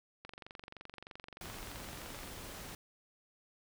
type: click train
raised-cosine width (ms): 0.3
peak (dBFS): -31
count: 48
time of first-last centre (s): 0.25-2.276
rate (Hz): 23.2
type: noise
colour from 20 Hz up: pink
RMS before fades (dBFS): -47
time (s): 1.41-2.75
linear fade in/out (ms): 2
effects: none